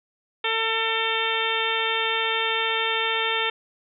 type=harmonic tone; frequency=448.9 Hz; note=A4; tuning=35 cents sharp; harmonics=1 / 2 / 3 / 4 / 5 / 6 / 7 / 8; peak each=-30 / -30 / -30 / -30 / -30 / -30 / -30 / -30 dBFS; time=0.44-3.5 s; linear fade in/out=5 ms; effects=none